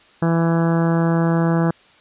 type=harmonic tone; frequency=166.4 Hz; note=E3; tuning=17 cents sharp; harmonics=1 / 2 / 3 / 4 / 5 / 6 / 7 / 8 / 9 / 10; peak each=-16 / -22 / -26 / -28 / -30 / -32 / -33 / -34 / -35 / -36 dBFS; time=0.22-1.71 s; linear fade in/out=5 ms; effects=white hiss -51 dBFS RMS until 2 s + resampled to 8000 Hz